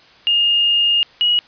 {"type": "tone pair in turn", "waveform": "sine", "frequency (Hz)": [2835, 2903], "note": ["F7", "F#7"], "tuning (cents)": [25, -34], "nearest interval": "unison", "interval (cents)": 41, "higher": "second", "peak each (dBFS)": -12, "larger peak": "neither", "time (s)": [[0.27, 1.03], [1.21, 1.39]], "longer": "first", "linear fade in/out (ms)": 0, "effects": ["white hiss -47 dBFS RMS until 1.47 s", "resampled to 11025 Hz"]}